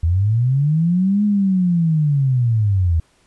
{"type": "linear two-way sweep", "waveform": "sine", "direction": "up then down", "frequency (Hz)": [78.7, 210, 78.7], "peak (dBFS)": -13, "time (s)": [0.03, 3], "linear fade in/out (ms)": 5, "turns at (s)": 1.24, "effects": ["pink hiss -58 dBFS RMS until 3.26 s", "resampled to 24000 Hz"]}